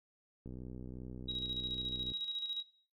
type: click train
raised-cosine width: 3 ms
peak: -34 dBFS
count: 105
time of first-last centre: 0.46-2.119 s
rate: 62.7 Hz
type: tone with tremolo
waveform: sine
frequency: 3825 Hz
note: A#7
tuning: 44 cents sharp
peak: -35 dBFS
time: 1.28-2.63 s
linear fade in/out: 10 ms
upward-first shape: square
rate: 14 Hz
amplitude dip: 50%
effects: noise-tail reverb RT60 0.5 s tail -18 dB re dry